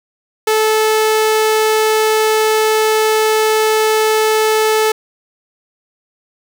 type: tone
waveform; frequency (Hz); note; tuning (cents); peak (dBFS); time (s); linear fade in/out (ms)
sawtooth; 435.3; A4; -19; -7; 0.47-4.92; 5
effects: none